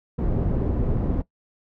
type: low-pass noise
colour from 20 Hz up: pink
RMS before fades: -23 dBFS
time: 0.18-1.22 s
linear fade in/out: 10 ms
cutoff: 370 Hz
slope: 12 dB/octave
effects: noise-tail reverb RT60 0.1 s tail -18 dB re dry